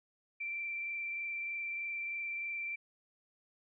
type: tone with frequency modulation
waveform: sine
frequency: 2349 Hz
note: D7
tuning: in tune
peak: -36 dBFS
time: 0.4-2.76 s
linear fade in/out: 10 ms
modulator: 23.2 Hz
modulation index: 0.99
effects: none

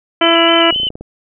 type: harmonic tone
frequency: 333.9 Hz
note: E4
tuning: 22 cents sharp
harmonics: 1 / 2 / 3 / 4 / 5 / 6 / 7 / 8 / 9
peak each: -14 / -14 / -19 / -17 / -22 / -22 / -20 / -26 / -21 dBFS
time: 0.21-0.71 s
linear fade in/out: 5 ms
type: tone with vibrato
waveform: sine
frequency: 2984 Hz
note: F#7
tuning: 14 cents sharp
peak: -14 dBFS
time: 0.22-0.89 s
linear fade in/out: 5 ms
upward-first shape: square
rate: 3.8 Hz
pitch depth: 37 cents each way
type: clicks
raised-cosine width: 2 ms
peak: -17 dBFS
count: 8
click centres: 0.726 / 0.761 / 0.8 / 0.833 / 0.869 / 0.904 / 0.955 / 1.01 s
effects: none

